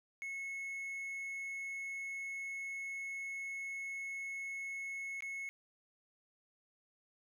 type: tone with dropouts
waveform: triangle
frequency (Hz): 2188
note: C#7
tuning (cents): -23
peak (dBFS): -38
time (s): 0.22-5.49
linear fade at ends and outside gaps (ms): 0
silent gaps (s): 5.206-5.223
effects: none